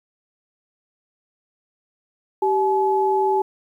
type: tone pair together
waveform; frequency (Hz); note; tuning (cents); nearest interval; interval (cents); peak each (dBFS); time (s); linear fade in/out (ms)
sine; 387 / 854.8; G4 / G#5; -22 / +50; octave + major second; 1372; -19; 2.42-3.42; 5
effects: 9-bit